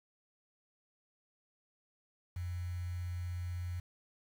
sine tone with quantisation, 88.4 Hz, F2, 22 cents sharp, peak -36 dBFS, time 2.36-3.8 s, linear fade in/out 5 ms, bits 9, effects none

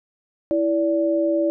sine tone pair together, 329.6 / 579 Hz, E4 / D5, 0 / -25 cents, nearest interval minor seventh, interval 975 cents, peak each -20 dBFS, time 0.51-1.5 s, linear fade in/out 0 ms, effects none

